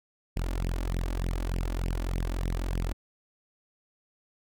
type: tone with flanger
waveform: sawtooth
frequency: 43.65 Hz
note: F1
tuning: in tune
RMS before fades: -30 dBFS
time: 0.36-2.93 s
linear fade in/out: 10 ms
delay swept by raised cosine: 0.35 to 3.55 ms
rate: 3.3 Hz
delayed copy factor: +0.9
effects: none